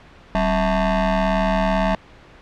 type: ring-modulated tone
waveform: 25% pulse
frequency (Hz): 230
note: A#3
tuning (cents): -23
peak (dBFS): -10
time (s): 0.35-1.95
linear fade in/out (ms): 0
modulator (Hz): 421
effects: pink hiss -46 dBFS RMS until 2.41 s + low-pass 3000 Hz 12 dB/octave